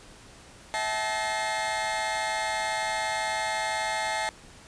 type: tone cluster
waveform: 35% pulse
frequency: 648 / 768 / 868 / 1882 / 2119 Hz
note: E5 / G5 / A5 / A#6 / C7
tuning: -30 / -36 / -24 / +16 / +21 cents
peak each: -33 / -35 / -28 / -35 / -33 dBFS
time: 0.74-4.29 s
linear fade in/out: 0 ms
effects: pink hiss -50 dBFS RMS until 4.67 s + resampled to 22050 Hz